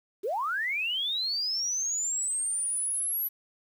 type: linear sweep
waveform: sine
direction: up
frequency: 345.9 to 11850 Hz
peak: -27 dBFS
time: 0.23-3.29 s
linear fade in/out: 20 ms
effects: 9-bit